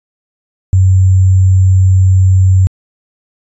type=tone with sample-and-hold; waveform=sine; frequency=93.8 Hz; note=F#2; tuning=24 cents sharp; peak=-4 dBFS; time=0.73-2.67 s; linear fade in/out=0 ms; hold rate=7350 Hz; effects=resampled to 22050 Hz